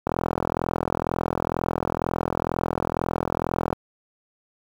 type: click train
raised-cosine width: 1 ms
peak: -8 dBFS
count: 155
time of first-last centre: 0.07-3.728 s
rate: 42.1 Hz
effects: high-pass 60 Hz 12 dB/octave + 7-bit